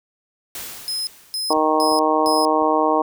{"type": "noise with exponential decay", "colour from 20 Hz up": "white", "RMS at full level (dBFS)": -30, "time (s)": [0.55, 1.98], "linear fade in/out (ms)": 2, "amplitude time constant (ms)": 310}
{"type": "tone bursts", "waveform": "sawtooth", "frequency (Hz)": 5100, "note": "D#8", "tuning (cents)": 42, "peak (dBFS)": -20, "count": 4, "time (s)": [0.88, 2.45], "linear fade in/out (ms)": 0, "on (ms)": 190, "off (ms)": 270}
{"type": "harmonic tone", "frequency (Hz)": 155.56, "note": "D#3", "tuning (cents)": 0, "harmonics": [2, 3, 4, 5, 6, 7], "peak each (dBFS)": [-22, -22, -22, -22, -22, -22], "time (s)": [1.5, 3.02], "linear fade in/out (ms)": 5}
{"type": "click train", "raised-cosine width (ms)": 2, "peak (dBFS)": -28, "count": 4, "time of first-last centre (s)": [1.57, 2.623], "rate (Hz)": 2.85}
{"effects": []}